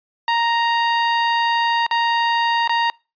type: tone with dropouts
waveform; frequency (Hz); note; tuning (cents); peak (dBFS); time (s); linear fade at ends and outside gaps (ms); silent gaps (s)
sawtooth; 932.3; A#5; 0; -12; 0.28-2.9; 1; 1.865-1.911 / 2.676-2.694
effects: noise-tail reverb RT60 0.3 s tail -26 dB re dry + resampled to 11025 Hz